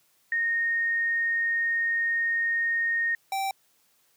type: tone pair in turn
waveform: sine / square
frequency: 1851 / 778.2 Hz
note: A#6 / G5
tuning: -13 / -13 cents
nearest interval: octave + minor third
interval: 1500 cents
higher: first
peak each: -23 / -27 dBFS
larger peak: first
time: 0.32-3.15 / 3.32-3.51 s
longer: first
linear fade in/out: 2 ms
effects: white hiss -66 dBFS RMS until 4.16 s + high-pass 80 Hz 12 dB/octave